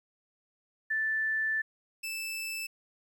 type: tone pair in turn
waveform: sine / sawtooth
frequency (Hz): 1760 / 2637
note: A6 / E7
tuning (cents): 0 / 0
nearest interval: perfect fifth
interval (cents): 700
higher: second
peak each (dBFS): -27 / -31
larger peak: first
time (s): 0.9-1.62 / 2.03-2.67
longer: first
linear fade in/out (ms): 10
effects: 11-bit